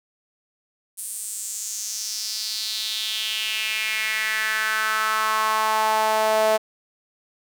sawtooth tone with high-pass filter sweep, 217.7 Hz, A3, 18 cents flat, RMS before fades -24 dBFS, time 0.97-6.58 s, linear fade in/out 20 ms, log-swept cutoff 9600 to 620 Hz, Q 3.8, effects none

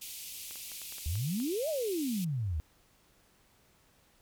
white band-pass noise, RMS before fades -44 dBFS, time 0.01-2.25 s, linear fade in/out 10 ms, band 2300 to 16000 Hz, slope 48 dB/octave
clicks, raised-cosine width 0.3 ms, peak -34 dBFS, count 8, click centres 0.51 / 0.557 / 0.718 / 0.817 / 0.924 / 0.983 / 1.155 / 1.401 s
sine exponential two-way sweep, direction up then down, 72 to 659.3 to 72 Hz, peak -30 dBFS, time 1.06-2.6 s, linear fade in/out 0 ms, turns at 1.69 s
effects pink hiss -66 dBFS RMS until 4.21 s

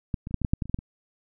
clicks, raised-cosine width 5 ms, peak -14 / -22 / -28 / -10 / -19 / -10 / -9 / -15 / -28 / -22 / -10 / -23 dBFS, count 12, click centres 0.142 / 0.271 / 0.31 / 0.343 / 0.417 / 0.448 / 0.535 / 0.622 / 0.656 / 0.696 / 0.744 / 0.789 s, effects none

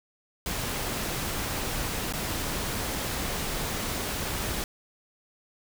pink noise with dropouts, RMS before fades -31 dBFS, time 0.46-4.64 s, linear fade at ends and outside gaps 1 ms, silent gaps 2.125-2.136 s, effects none

